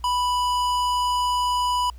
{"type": "tone with tanh clipping", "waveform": "sine", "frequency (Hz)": 987.8, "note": "B5", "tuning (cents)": 0, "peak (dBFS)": -22, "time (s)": [0.04, 1.9], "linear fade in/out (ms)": 2, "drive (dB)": 17, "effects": ["added 60 Hz sine -38 dBFS peak until 1.98 s", "pink hiss -59 dBFS RMS until 1.98 s"]}